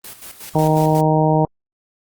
white noise with tremolo, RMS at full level -34 dBFS, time 0.04-1.01 s, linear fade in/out 5 ms, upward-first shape square, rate 5.5 Hz, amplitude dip 65%
harmonic tone, 155.8 Hz, D#3, 3 cents sharp, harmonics 1 / 2 / 3 / 4 / 5 / 6, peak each -16 / -20 / -21 / -20 / -21 / -22 dBFS, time 0.55-1.45 s, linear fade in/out 2 ms
effects Opus 24 kbps

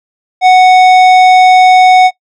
sine tone with tanh clipping, 740 Hz, F#5, in tune, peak -3 dBFS, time 0.41-2.11 s, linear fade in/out 50 ms, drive 13 dB, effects noise-tail reverb RT60 0.1 s tail -21 dB re dry

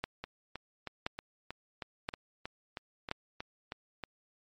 two click trains, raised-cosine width 0.3 ms, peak -23 / -17 dBFS, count 13 / 4, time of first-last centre 0.24-4.037 / 0.04-3.114 s, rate 3.16 / 0.976 Hz, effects MP3 48 kbps

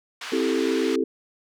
pink band-pass noise, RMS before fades -35 dBFS, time 0.21-0.96 s, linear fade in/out 5 ms, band 1300 to 4500 Hz, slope 12 dB/octave
sine chord, A minor seventh, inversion first, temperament equal with one note detuned, 263.9 / 329.6 / 392 / 440 Hz, C4 / E4 / G4 / A4, +15 / 0 / 0 / 0 cents, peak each -26 dBFS, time 0.32-1.04 s, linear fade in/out 5 ms
effects none

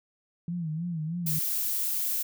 sine tone with vibrato, 164.81 Hz, E3, in tune, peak -29 dBFS, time 0.48-1.39 s, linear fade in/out 2 ms, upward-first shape sine, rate 3.2 Hz, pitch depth 120 cents each way
violet noise, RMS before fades -29 dBFS, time 1.26-2.23 s, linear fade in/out 10 ms
effects none

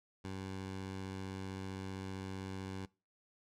15% pulse tone, 95.5 Hz, G2, 45 cents flat, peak -35 dBFS, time 0.24-2.86 s, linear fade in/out 10 ms, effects noise-tail reverb RT60 0.3 s tail -23 dB re dry + low-pass 8000 Hz 12 dB/octave

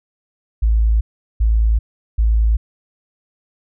sine tone bursts, 55 Hz, A1, in tune, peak -11 dBFS, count 3, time 0.62-2.57 s, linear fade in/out 10 ms, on 390 ms, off 390 ms, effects none

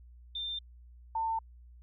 sine tone pair in turn, 3591 / 897.8 Hz, A7 / A5, +35 / +35 cents, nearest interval 2 octaves, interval 2400 cents, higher first, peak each -34 / -29 dBFS, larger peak second, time 0.35-0.59 / 1.15-1.39 s, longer neither, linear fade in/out 5 ms, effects added 60 Hz sine -51 dBFS peak until 1.82 s

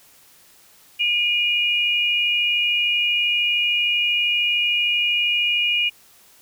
sine tone pair together, 2437 / 2870 Hz, D#7 / F7, -37 / +47 cents, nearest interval minor third, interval 284 cents, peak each -20 dBFS, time 0.99-5.9 s, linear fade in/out 20 ms, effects white hiss -52 dBFS RMS until 6.41 s

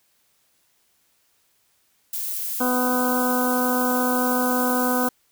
violet noise, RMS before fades -28 dBFS, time 2.13-5.09 s, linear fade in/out 5 ms
harmonic tone, 250 Hz, B3, 21 cents sharp, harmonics 1 / 2 / 3 / 4 / 5 / 6, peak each -23 / -26 / -28 / -29 / -30 / -31 dBFS, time 2.6-5.09 s, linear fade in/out 10 ms
effects white hiss -65 dBFS RMS until 5.31 s

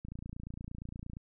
click train, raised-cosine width 5 ms, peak -30 dBFS, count 33, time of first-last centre 0.05-1.169 s, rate 28.6 Hz, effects none

